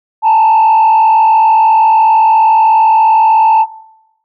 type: tone with frequency modulation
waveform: sine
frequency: 883 Hz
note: A5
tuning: 6 cents sharp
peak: -3 dBFS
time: 0.22-3.66 s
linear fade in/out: 50 ms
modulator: 47.8 Hz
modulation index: 0.63
effects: noise-tail reverb RT60 0.9 s tail -23 dB re dry + tanh soft clip ceiling -3 dBFS